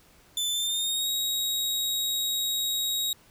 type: tone with pitch glide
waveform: sawtooth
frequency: 3520 to 3794 Hz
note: A7 to A#7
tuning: 0 to +30 cents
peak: -23 dBFS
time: 0.37-3.13 s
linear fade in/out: 2 ms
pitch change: +130 cents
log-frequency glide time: 0.51-1.09 s
effects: pink hiss -58 dBFS RMS until 3.3 s